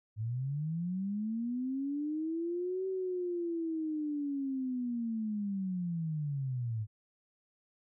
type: linear two-way sweep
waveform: sine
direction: up then down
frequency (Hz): 104.4 to 381.8 to 104.4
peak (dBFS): -32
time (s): 0.16-6.87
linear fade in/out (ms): 50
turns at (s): 2.87
effects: none